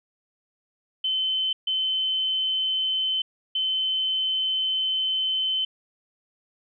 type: tone bursts at uneven times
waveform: sine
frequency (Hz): 3063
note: G7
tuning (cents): -41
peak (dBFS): -22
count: 3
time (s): 1.04-1.53 / 1.67-3.22 / 3.55-5.65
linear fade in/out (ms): 5
effects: none